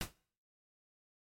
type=noise with exponential decay; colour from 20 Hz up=pink; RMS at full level=-33 dBFS; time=0.01-0.13 s; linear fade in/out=1 ms; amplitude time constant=26 ms; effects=noise-tail reverb RT60 0.5 s tail -21 dB re dry + MP3 64 kbps